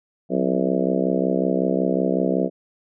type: harmonic tone with a mistuned harmonic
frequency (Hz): 65.41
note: C2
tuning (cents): 0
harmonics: 3 / 4 / 5 / 6 / 7 / 8 / 9 / 10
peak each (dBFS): -24 / -25 / -26 / -27 / -27 / -28 / -29 / -29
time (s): 0.29-2.5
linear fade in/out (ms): 50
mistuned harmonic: 3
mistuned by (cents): -110
effects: none